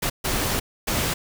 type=noise bursts at uneven times; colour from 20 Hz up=pink; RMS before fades=-24 dBFS; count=3; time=0.02-0.1 / 0.24-0.6 / 0.87-1.14 s; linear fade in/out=10 ms; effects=none